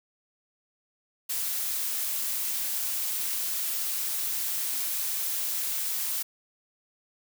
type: noise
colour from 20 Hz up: blue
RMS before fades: -30 dBFS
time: 1.29-6.23 s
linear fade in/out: 10 ms
effects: none